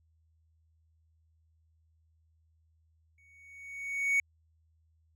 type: tone with exponential growth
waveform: triangle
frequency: 2231 Hz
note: C#7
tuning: 11 cents sharp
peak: -21 dBFS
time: 3.18-4.2 s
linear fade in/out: 2 ms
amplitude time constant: 220 ms
effects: added 80 Hz sine -66 dBFS peak until 5.15 s